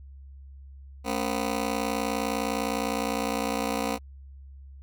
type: ring-modulated tone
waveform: 15% pulse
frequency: 248.2 Hz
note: B3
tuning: 9 cents sharp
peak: -17 dBFS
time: 1.04-3.99 s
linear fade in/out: 50 ms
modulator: 29.9 Hz
effects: added 68 Hz sine -43 dBFS peak until 4.82 s